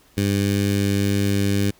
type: tone with notch filter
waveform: 15% pulse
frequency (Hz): 99.8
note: G2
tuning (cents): +32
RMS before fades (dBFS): -20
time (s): 0.17-1.71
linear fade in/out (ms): 10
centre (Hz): 950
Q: 0.68
effects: pink hiss -55 dBFS RMS until 1.79 s